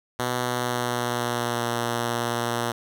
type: tone with pitch glide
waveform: 5% pulse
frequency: 123.47 to 118.71 Hz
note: B2 to A#2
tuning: 0 to +32 cents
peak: -13 dBFS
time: 0.19-2.72 s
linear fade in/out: 5 ms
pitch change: -68 cents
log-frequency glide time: 0.41-1.68 s
effects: none